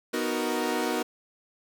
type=chord; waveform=sawtooth; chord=B major seventh; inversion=none; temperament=equal; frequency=246.9 / 311.1 / 370 / 466.2 Hz; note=B3 / D#4 / F#4 / A#4; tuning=0 / 0 / 0 / 0 cents; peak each=-28 dBFS; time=0.13-1.03 s; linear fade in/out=10 ms; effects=none